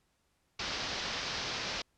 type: low-pass noise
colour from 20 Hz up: white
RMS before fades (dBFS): -37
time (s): 0.59-1.82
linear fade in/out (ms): 5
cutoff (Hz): 5600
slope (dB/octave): 48
effects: pink hiss -75 dBFS RMS until 1.97 s + low-pass 11000 Hz 12 dB/octave